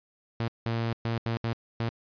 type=tone bursts at uneven times; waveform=sawtooth; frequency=115.1 Hz; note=A#2; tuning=22 cents flat; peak=-23 dBFS; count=6; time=0.4-0.48 / 0.66-0.93 / 1.05-1.18 / 1.26-1.37 / 1.44-1.53 / 1.8-1.89 s; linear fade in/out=0 ms; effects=resampled to 11025 Hz